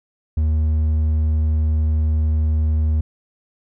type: tone with hard clipping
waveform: sine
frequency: 77.78 Hz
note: D#2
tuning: in tune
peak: -16 dBFS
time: 0.37-3.01 s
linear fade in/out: 5 ms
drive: 3 dB
effects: none